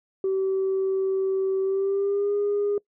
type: tone with pitch glide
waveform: sine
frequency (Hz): 383.6 to 408.8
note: G4 to G#4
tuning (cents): -37 to -27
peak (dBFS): -20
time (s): 0.24-2.78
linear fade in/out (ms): 2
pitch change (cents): +110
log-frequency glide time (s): 1.62-2.34
effects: noise-tail reverb RT60 0.1 s tail -24 dB re dry + tanh soft clip ceiling -18 dBFS